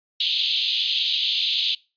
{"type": "band-pass noise", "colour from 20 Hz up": "white", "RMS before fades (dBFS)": -23, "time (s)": [0.2, 1.75], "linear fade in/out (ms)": 5, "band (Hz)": [3000, 4000], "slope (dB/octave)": 48, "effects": ["noise-tail reverb RT60 0.3 s tail -23 dB re dry", "resampled to 11025 Hz"]}